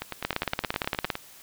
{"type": "two click trains", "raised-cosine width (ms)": 0.3, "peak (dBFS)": [-15, -9], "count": [12, 16], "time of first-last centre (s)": [[0.02, 1.154], [0.25, 1.102]], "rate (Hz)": [9.7, 17.6], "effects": ["white hiss -50 dBFS RMS until 1.42 s"]}